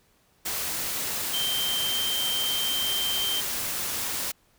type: tone in noise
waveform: sine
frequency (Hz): 3136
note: G7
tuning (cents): 0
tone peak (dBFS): -26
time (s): 1.33-3.41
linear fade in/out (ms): 10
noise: white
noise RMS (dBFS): -30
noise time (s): 0.45-4.32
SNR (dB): +1
effects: pink hiss -64 dBFS RMS until 4.58 s